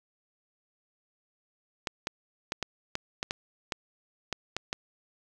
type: clicks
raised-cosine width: 0.2 ms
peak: -13 dBFS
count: 11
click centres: 1.872 / 2.071 / 2.521 / 2.627 / 2.954 / 3.229 / 3.309 / 3.722 / 4.327 / 4.566 / 4.729 s
effects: none

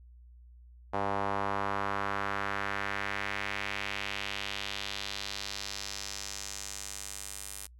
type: tone with band-pass filter sweep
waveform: sawtooth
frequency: 100 Hz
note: G2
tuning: 35 cents sharp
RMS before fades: -36 dBFS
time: 0.93-7.67 s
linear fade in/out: 10 ms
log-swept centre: 830 to 10000 Hz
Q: 1.8
effects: noise-tail reverb RT60 0.1 s tail -25 dB re dry + added 60 Hz sine -51 dBFS peak until 7.79 s

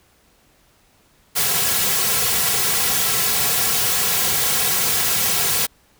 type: noise with comb filter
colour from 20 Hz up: white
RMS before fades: -19 dBFS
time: 1.35-5.67 s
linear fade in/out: 20 ms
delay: 3.3 ms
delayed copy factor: -0.9
effects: pink hiss -57 dBFS RMS until 5.99 s

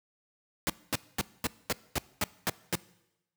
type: noise bursts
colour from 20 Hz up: pink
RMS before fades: -28 dBFS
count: 9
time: 0.67-2.753 s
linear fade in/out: 0 ms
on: 27 ms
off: 230 ms
effects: noise-tail reverb RT60 0.9 s tail -21 dB re dry + high-pass 80 Hz 12 dB/octave

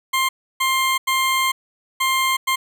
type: tone bursts at uneven times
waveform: 20% pulse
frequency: 1056 Hz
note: C6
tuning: 16 cents sharp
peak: -12 dBFS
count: 5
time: 0.13-0.29 / 0.6-0.98 / 1.07-1.52 / 2-2.37 / 2.47-2.56 s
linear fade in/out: 10 ms
effects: none

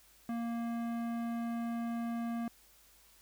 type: tone with tanh clipping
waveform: sine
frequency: 233.1 Hz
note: A#3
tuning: in tune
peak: -36 dBFS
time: 0.29-2.48 s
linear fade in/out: 2 ms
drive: 16 dB
effects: added 50 Hz sine -70 dBFS peak until 3.21 s + white hiss -63 dBFS RMS until 3.21 s

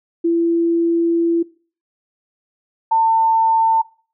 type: tone pair in turn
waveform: sine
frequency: 336.4 / 898.1 Hz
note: E4 / A5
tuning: +35 / +35 cents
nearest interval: octave + perfect fourth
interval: 1700 cents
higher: second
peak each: -13 / -11 dBFS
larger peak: second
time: 0.24-1.43 / 2.91-3.82 s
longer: first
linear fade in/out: 10 ms
effects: noise-tail reverb RT60 0.4 s tail -21 dB re dry

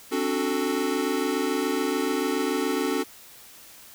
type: chord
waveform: square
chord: D dominant seventh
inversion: third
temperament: equal with one note detuned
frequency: 266.7 / 293.7 / 370 / 440 Hz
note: C4 / D4 / F#4 / A4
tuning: +33 / 0 / 0 / 0 cents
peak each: -30 dBFS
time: 0.11-3.04 s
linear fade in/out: 20 ms
effects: white hiss -48 dBFS RMS until 3.94 s

